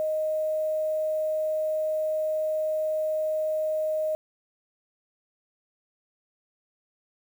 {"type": "tone with quantisation", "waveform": "sine", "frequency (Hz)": 622.3, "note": "D#5", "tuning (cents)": 0, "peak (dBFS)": -24, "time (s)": [0, 4.15], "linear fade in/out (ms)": 0, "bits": 8, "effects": []}